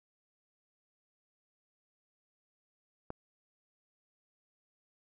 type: click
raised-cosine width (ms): 1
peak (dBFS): -25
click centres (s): 3.104
effects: none